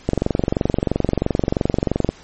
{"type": "click train", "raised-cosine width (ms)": 2, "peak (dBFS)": -3, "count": 47, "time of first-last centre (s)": [0.09, 2.09], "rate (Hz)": 23, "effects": ["pink hiss -45 dBFS RMS until 2.23 s", "MP3 32 kbps"]}